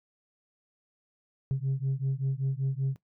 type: beating tone pair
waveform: sine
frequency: 132.4 / 137.6 Hz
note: C3 / C#3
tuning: +21 / -12 cents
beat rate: 5.2 Hz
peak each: -28 dBFS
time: 1.51-2.96 s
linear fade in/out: 0 ms
effects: noise-tail reverb RT60 0.1 s tail -17 dB re dry + tanh soft clip ceiling -23 dBFS